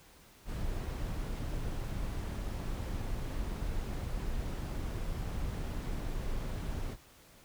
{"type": "noise", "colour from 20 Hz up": "brown", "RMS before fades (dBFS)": -36, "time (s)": [0.45, 6.97], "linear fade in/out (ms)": 50, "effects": ["pink hiss -59 dBFS RMS until 7.44 s"]}